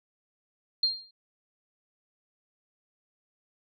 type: tone with exponential decay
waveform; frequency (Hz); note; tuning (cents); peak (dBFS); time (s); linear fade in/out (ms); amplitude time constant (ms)
sine; 4203; C8; +7; -19; 0.83-1.11; 5; 60
effects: none